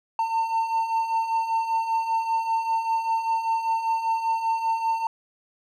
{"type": "beating tone pair", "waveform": "triangle", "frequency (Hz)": [899, 904.1], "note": ["A5", "A5"], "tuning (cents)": [37, 47], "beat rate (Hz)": 5.1, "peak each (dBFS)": [-28, -21], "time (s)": [0.19, 5.07], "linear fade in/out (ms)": 2, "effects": []}